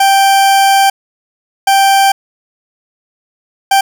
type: tone bursts at uneven times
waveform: 40% pulse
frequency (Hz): 784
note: G5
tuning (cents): 0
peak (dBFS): -5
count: 3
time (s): 0-0.9 / 1.67-2.12 / 3.71-3.81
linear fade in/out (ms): 5
effects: none